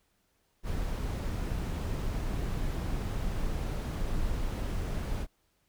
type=noise; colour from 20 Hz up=brown; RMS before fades=-32 dBFS; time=0.63-5.27 s; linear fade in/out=50 ms; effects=pink hiss -73 dBFS RMS until 5.68 s